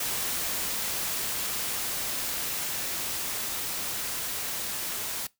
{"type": "noise with level ramp", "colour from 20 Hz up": "white", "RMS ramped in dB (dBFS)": [-30, -33], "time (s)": [0, 5.27], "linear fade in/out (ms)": 5, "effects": ["noise-tail reverb RT60 0.2 s tail -22 dB re dry"]}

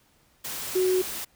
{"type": "tone in noise", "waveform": "sine", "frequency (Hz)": 370, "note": "F#4", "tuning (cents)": 0, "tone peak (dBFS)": -20, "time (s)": [0.75, 1.02], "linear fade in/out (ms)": 10, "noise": "white", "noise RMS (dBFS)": -34, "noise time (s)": [0.44, 1.25], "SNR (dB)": 11, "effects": ["pink hiss -63 dBFS RMS until 1.35 s"]}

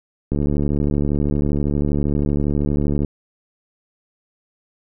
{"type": "click train", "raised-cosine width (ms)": 3, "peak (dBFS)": -8, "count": 199, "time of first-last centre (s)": [0.32, 3.047], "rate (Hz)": 72.6, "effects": []}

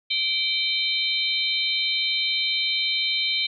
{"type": "tone cluster", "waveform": "sine", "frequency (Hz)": [2329, 3102, 3703, 4067], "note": ["D7", "G7", "A#7", "C8"], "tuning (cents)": [-15, -19, -12, -50], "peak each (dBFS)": -27, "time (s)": [0.1, 3.47], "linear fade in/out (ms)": 10, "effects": []}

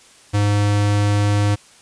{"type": "tone", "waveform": "square", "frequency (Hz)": 102.8, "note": "G#2", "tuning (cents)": -17, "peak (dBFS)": -15, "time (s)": [0.33, 1.56], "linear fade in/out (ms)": 20, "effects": ["white hiss -48 dBFS RMS until 1.81 s", "resampled to 22050 Hz"]}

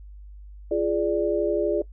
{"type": "chord", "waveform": "sine", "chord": "D diminished", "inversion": "first", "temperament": "equal with one note detuned", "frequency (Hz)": [343.2, 415.3, 587.3], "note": ["F4", "Ab4", "D5"], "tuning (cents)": [-30, 0, 0], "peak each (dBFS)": -25, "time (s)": [0.71, 1.82], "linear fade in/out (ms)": 5, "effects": ["noise-tail reverb RT60 0.1 s tail -20 dB re dry", "added 50 Hz sine -40 dBFS peak until 1.92 s"]}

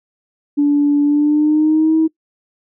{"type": "tone with pitch glide", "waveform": "sine", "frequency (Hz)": [289.4, 319.3], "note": ["D4", "D#4"], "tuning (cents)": [-25, 45], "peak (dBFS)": -9, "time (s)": [0.57, 2.08], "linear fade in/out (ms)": 20, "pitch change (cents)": 170, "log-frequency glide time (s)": [1.03, 1.96], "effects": ["noise-tail reverb RT60 0.1 s tail -22 dB re dry", "tanh soft clip ceiling -5 dBFS"]}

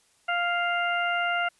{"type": "harmonic tone", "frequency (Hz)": 698.5, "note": "F5", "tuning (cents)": 0, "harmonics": [1, 2, 3, 4], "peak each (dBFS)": [-28, -27, -32, -33], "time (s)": [0.28, 1.49], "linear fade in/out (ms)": 10, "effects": ["white hiss -64 dBFS RMS until 1.59 s", "resampled to 24000 Hz"]}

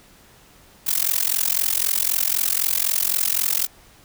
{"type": "noise with amplitude modulation", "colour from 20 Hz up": "blue", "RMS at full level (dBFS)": -17, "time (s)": [0.86, 3.67], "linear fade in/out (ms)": 20, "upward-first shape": "sine", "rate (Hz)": 43.9, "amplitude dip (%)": 100, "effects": ["pink hiss -51 dBFS RMS until 4.04 s"]}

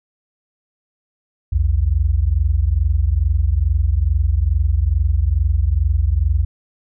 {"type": "tone pair together", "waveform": "sine", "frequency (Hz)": [60.27, 82.6], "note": ["B1", "E2"], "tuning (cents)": [-42, 4], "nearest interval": "perfect fourth", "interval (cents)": 546, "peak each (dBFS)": -16, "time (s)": [1.52, 6.45], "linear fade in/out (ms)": 10, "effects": []}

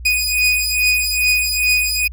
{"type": "beating tone pair", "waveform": "sawtooth", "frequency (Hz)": [2482, 2484.4], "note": ["D#7", "D#7"], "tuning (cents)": [-5, -3], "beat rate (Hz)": 2.4, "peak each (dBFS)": -14, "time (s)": [0.05, 2.08], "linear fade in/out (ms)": 10, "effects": ["added 60 Hz sine -29 dBFS peak until 2.12 s"]}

